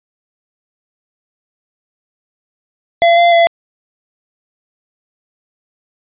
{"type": "tone with pitch steps", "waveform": "square", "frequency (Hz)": [681, 690, 678], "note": ["F5", "F5", "E5"], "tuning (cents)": [-44, -21, 49], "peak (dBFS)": -7, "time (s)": [3.02, 3.47], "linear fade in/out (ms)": 0, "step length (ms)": 150, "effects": ["resampled to 8000 Hz"]}